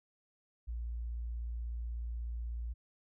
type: tone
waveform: sine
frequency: 58.2 Hz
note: A#1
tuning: 2 cents flat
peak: -36 dBFS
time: 0.67-2.74 s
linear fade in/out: 20 ms
effects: none